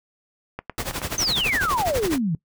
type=click train; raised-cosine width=0.5 ms; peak=-15 dBFS; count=7; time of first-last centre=0.59-1.231 s; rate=9.36 Hz
type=noise with tremolo; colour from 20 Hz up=pink; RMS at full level=-26 dBFS; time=0.78-2.18 s; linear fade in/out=0 ms; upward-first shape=sine; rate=12 Hz; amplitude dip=85%
type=exponential sweep; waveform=sine; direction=down; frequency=6310 to 148.9 Hz; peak=-20 dBFS; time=1.18-2.35 s; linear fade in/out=2 ms
effects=noise-tail reverb RT60 0.1 s tail -20 dB re dry